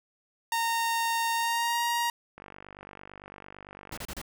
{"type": "tone with pitch glide", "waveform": "sawtooth", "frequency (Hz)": [921, 943.6], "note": ["A#5", "A#5"], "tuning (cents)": [-21, 21], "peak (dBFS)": -22, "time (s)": [0.52, 2.1], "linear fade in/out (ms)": 2, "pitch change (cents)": 42, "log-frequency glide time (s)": [1.33, 1.81]}
{"type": "click train", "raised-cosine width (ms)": 0.5, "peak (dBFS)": -29, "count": 79, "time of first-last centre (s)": [2.38, 3.975], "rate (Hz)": 48.9}
{"type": "noise bursts", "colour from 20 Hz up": "pink", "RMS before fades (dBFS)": -38, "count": 4, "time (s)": [3.92, 4.216], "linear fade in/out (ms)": 2, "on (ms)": 50, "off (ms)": 32}
{"effects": []}